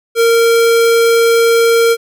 square tone, 461.9 Hz, A#4, 16 cents flat, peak -8 dBFS, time 0.15-1.97 s, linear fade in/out 50 ms, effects none

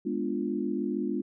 sine chord, G# diminished seventh, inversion none, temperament equal, 207.7 / 246.9 / 293.7 / 349.2 Hz, G#3 / B3 / D4 / F4, 0 / 0 / 0 / 0 cents, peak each -33 dBFS, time 0.05-1.22 s, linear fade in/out 10 ms, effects none

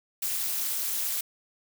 blue noise with amplitude modulation, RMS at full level -26 dBFS, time 0.22-1.21 s, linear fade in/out 5 ms, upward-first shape sine, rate 289 Hz, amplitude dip 85%, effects none

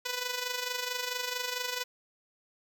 5% pulse tone with amplitude modulation, 496.4 Hz, B4, 9 cents sharp, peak -18 dBFS, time 0.05-1.84 s, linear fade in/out 10 ms, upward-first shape sine, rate 24.5 Hz, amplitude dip 60%, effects none

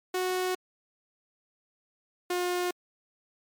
sawtooth tone pair in turn, 368 / 357.3 Hz, F#4 / F4, -9 / +40 cents, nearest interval minor second, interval 51 cents, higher first, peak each -23 dBFS, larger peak neither, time 0.14-0.55 / 2.3-2.71 s, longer neither, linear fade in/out 5 ms, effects MP3 96 kbps

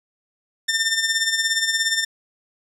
15% pulse tone with tremolo, 1800 Hz, A6, 39 cents sharp, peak -10 dBFS, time 0.68-2.05 s, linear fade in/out 10 ms, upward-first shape sine, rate 17 Hz, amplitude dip 60%, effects resampled to 32000 Hz

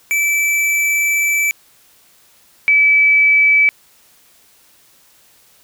square / sine tone pair in turn, 2317 / 2300 Hz, D7 / D7, -24 / -37 cents, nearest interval unison, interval 13 cents, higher first, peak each -14 / -8 dBFS, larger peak second, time 0.11-1.51 / 2.68-3.69 s, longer first, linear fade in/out 0 ms, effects white hiss -51 dBFS RMS until 5.63 s

